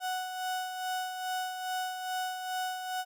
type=tone with tremolo; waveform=35% pulse; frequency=740 Hz; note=F#5; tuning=in tune; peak=-29 dBFS; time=0-3.05 s; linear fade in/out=50 ms; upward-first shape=sine; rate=2.4 Hz; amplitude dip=50%; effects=none